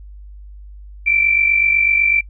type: tone pair together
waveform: sine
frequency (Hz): 2301 / 2349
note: D7 / D7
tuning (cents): -36 / 0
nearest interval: unison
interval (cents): 36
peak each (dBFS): -19 / -13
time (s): 1.06-2.21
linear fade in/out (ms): 10
effects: noise-tail reverb RT60 0.1 s tail -26 dB re dry + added 50 Hz sine -34 dBFS peak until 2.29 s